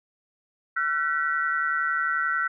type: tone cluster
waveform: sine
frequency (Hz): 1355 / 1506 / 1940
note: E6 / F#6 / B6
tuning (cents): +47 / +30 / -31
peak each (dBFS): -26 / -26 / -31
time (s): 0.76-2.48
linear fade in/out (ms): 10
effects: none